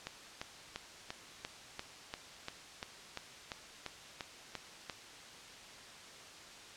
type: click train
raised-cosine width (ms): 0.2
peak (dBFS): -22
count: 15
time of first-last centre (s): 0.07-4.898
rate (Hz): 2.9
effects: white hiss -52 dBFS RMS until 6.76 s + low-pass 6000 Hz 12 dB/octave